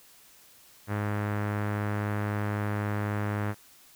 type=tone with low-pass filter; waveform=sawtooth; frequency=103.83 Hz; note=G#2; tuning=in tune; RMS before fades=-30 dBFS; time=0.87-3.55 s; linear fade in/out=50 ms; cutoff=1700 Hz; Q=1.9; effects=white hiss -56 dBFS RMS until 3.95 s